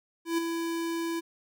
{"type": "tone with ADSR envelope", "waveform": "square", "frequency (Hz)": 333.3, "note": "E4", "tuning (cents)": 19, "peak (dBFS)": -24, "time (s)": [0.25, 1.21], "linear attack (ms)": 130, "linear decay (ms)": 10, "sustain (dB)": -6, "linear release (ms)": 23, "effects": []}